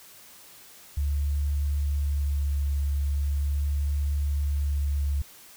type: tone with vibrato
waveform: sine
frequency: 71.5 Hz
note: D2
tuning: 46 cents flat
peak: -23 dBFS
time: 0.97-5.22 s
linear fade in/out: 5 ms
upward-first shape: sine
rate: 0.4 Hz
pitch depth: 13 cents each way
effects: white hiss -50 dBFS RMS until 5.56 s